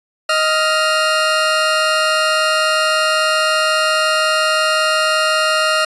20% pulse tone pair together, 625.7 / 1396.9 Hz, D#5 / F6, +10 / 0 cents, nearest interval octave + major second, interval 1390 cents, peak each -11 dBFS, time 0.29-5.85 s, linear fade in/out 5 ms, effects resampled to 22050 Hz

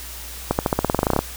accelerating click train, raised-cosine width 1 ms, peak -3 dBFS, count 15, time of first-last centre 0.51-1.19 s, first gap 79 ms, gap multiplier 0.92, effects added 60 Hz sine -37 dBFS peak until 1.36 s + white hiss -36 dBFS RMS until 1.36 s

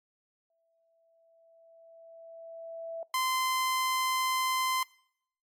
sine tone with exponential growth, 661 Hz, E5, 5 cents sharp, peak -33 dBFS, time 0.5-3.03 s, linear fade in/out 2 ms, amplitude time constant 550 ms
sawtooth tone, 1035 Hz, C6, 19 cents flat, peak -23 dBFS, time 3.14-4.83 s, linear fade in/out 2 ms
effects noise-tail reverb RT60 0.7 s tail -24 dB re dry + MP3 64 kbps

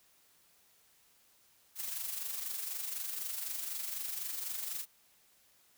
blue noise with amplitude modulation, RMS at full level -37 dBFS, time 1.75-4.86 s, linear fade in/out 50 ms, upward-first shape sine, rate 24 Hz, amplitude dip 50%, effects white hiss -67 dBFS RMS until 5.77 s

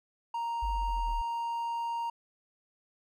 triangle tone, 932.3 Hz, A#5, in tune, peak -29 dBFS, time 0.34-2.1 s, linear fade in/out 5 ms
sine linear sweep, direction down, 52.9 to 36.02 Hz, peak -31 dBFS, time 0.62-1.22 s, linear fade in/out 10 ms
effects none

